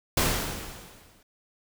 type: noise with exponential decay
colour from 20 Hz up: pink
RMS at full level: -21 dBFS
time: 0.17-1.23 s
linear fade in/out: 5 ms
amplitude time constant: 230 ms
effects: none